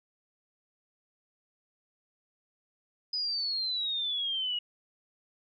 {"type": "exponential sweep", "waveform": "sine", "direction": "down", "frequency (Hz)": [5020, 2880], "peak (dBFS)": -29, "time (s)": [3.13, 4.59], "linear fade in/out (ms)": 5, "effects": []}